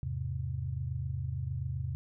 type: chord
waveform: sine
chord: E augmented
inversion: none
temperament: equal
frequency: 82.41 / 103.83 / 130.81 Hz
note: E2 / G#2 / B#2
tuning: 0 / 0 / 0 cents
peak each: -37 / -39 / -35 dBFS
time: 0.03-1.95 s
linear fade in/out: 0 ms
effects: none